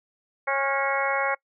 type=harmonic tone with a mistuned harmonic; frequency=274 Hz; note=C#4; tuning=20 cents flat; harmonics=2 / 3 / 4 / 5 / 6 / 7 / 8; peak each=-28 / -29 / -30 / -31 / -33 / -32 / -30 dBFS; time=0.47-1.35 s; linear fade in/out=10 ms; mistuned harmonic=5; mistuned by=+38 cents; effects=noise-tail reverb RT60 0.1 s tail -25 dB re dry